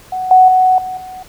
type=tone with level steps; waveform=sine; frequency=743 Hz; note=F#5; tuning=7 cents sharp; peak=-17 / -3 / -7 / -20 / -27 dBFS; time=0.12-1.23 s; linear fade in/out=5 ms; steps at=0.31 / 0.48 / 0.78 / 0.97 s; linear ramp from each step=2 ms; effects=pink hiss -42 dBFS RMS until 1.28 s